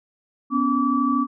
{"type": "tone cluster", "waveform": "sine", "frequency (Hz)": [247.4, 280.4, 1153], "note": ["B3", "C#4", "D6"], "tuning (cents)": [3, 20, -32], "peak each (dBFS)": -22, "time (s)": [0.5, 1.27], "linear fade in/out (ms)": 50, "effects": []}